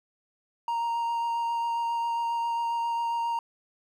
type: tone with vibrato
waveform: triangle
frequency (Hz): 932.3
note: A#5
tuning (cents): 0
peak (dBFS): -24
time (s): 0.68-3.39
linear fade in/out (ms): 2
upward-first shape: sine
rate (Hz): 7.4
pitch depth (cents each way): 10
effects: none